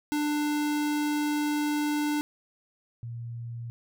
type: tone pair in turn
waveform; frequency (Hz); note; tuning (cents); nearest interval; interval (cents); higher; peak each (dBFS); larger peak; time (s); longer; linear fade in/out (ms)
square / sine; 296.7 / 117.47; D4 / A#2; +18 / +14; octave + major third; 1604; first; -26 / -34; first; 0.12-2.21 / 3.03-3.7; first; 0
effects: none